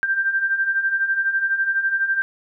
sine beating tone pair, 1568 / 1580 Hz, G6 / G6, 0 / +13 cents, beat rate 12 Hz, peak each -25 / -19 dBFS, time 0.03-2.22 s, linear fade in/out 0 ms, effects none

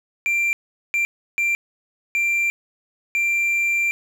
triangle tone bursts at uneven times, 2365 Hz, D7, 12 cents sharp, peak -16 dBFS, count 5, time 0.26-0.53 / 0.94-1.05 / 1.38-1.55 / 2.15-2.5 / 3.15-3.91 s, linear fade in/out 0 ms, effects none

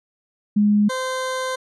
sine / 20% pulse tone pair in turn, 207.7 / 517.1 Hz, G#3 / C5, 0 / -20 cents, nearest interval octave + major third, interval 1580 cents, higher second, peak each -13 / -18 dBFS, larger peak first, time 0.56-0.89 / 0.89-1.56 s, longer second, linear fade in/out 10 ms, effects resampled to 24000 Hz

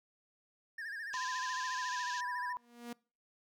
triangle tone with vibrato, 1722 Hz, A6, 38 cents flat, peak -38 dBFS, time 0.78-2.53 s, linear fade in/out 5 ms, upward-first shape sine, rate 14 Hz, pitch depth 120 cents each way
white band-pass noise, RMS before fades -46 dBFS, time 1.13-2.21 s, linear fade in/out 5 ms, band 2400 to 6800 Hz, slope 96 dB/octave
sine tone with pitch glide, 1015 to 987.8 Hz, B5 to B5, +47 to 0 cents, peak -37 dBFS, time 1.14-2.57 s, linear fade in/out 0 ms, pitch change -47 cents, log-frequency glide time 1.73-2.06 s
sawtooth tone with exponential growth, 238.3 Hz, A#3, 38 cents sharp, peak -36 dBFS, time 2.51-2.93 s, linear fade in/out 5 ms, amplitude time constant 91 ms
effects noise-tail reverb RT60 0.4 s tail -25 dB re dry

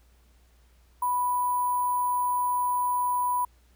sine tone with sample-and-hold, 987.8 Hz, B5, in tune, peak -23 dBFS, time 1.02-3.45 s, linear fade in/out 5 ms, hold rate 11025 Hz, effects added 60 Hz sine -57 dBFS peak until 3.75 s + pink hiss -66 dBFS RMS until 3.75 s

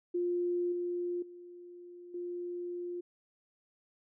sine tone with level steps, 351.9 Hz, F4, 13 cents sharp, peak -29 / -32 / -47 / -36 dBFS, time 0.14-3.01 s, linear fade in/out 10 ms, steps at 0.72 / 1.22 / 2.14 s, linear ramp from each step 5 ms, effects none

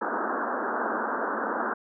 white band-pass noise, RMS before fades -29 dBFS, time 0.01-1.74 s, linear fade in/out 10 ms, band 210 to 1600 Hz, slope 96 dB/octave, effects none

